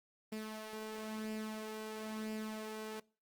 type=tone with flanger; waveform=sawtooth; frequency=217.1 Hz; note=A3; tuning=23 cents flat; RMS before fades=-43 dBFS; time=0.32-3 s; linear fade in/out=5 ms; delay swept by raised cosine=0.39 to 2.59 ms; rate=1 Hz; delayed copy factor=+0.5; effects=noise-tail reverb RT60 0.4 s tail -24 dB re dry + Opus 24 kbps

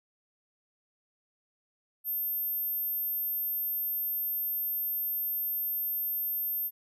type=tone; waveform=sine; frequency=13290 Hz; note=G#9; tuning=in tune; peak=-29 dBFS; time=2.04-6.71 s; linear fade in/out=50 ms; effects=none

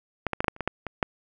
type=clicks; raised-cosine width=0.5 ms; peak=-10 / -12 / -9 / -11 / -6 / -30 / -14 / -9 / -17 / -7 dBFS; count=10; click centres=0.267 / 0.333 / 0.405 / 0.444 / 0.482 / 0.564 / 0.607 / 0.676 / 0.867 / 1.028 s; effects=none

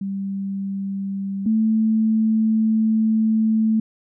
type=tone pair in turn; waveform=sine; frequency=196 / 220 Hz; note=G3 / A3; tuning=0 / 0 cents; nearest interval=major second; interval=200 cents; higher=second; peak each=-23 / -15 dBFS; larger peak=second; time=0.01-1.46 / 1.46-3.8 s; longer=second; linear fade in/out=5 ms; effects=none

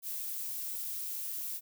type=noise; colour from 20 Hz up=violet; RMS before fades=-38 dBFS; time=0.02-1.61 s; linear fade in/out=50 ms; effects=none

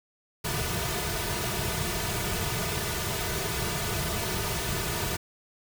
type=noise with comb filter; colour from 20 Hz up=pink; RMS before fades=-30 dBFS; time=0.44-5.17 s; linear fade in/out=10 ms; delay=3.7 ms; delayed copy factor=-0.8; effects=none

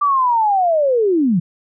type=linear sweep; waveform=sine; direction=down; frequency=1181 to 157.9 Hz; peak=-12 dBFS; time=0.01-1.4 s; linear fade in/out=10 ms; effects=none

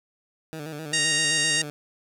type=tone with vibrato; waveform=15% pulse; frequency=153.3 Hz; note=D#3; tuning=25 cents flat; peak=-27 dBFS; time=0.53-1.7 s; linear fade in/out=0 ms; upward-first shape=square; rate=7.7 Hz; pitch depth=67 cents each way
type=harmonic tone; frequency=932.3 Hz; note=A#5; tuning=in tune; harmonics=2 / 3 / 4 / 5 / 6 / 7 / 8 / 9 / 10; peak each=-26 / -28 / -29 / -30 / -31 / -31 / -32 / -33 / -33 dBFS; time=0.93-1.62 s; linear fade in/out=5 ms
effects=none

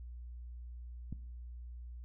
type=click; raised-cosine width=5 ms; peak=-28 dBFS; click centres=1.126 s; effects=noise-tail reverb RT60 0.7 s tail -18 dB re dry + added 60 Hz sine -44 dBFS peak until 2.04 s

